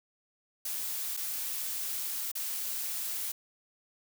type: noise with dropouts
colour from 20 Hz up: blue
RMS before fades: -35 dBFS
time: 0.65-3.32 s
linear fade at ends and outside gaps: 5 ms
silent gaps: 1.168-1.172 / 2.317-2.352 s
effects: none